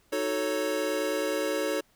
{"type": "chord", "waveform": "square", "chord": "D# half-diminished seventh", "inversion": "none", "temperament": "equal", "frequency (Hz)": [311.1, 370, 440, 554.4], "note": ["D#4", "F#4", "A4", "C#5"], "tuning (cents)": [0, 0, 0, 0], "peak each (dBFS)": [-34, -36, -33, -31], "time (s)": [0.12, 1.81], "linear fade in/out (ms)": 10, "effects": ["pink hiss -65 dBFS RMS until 1.95 s"]}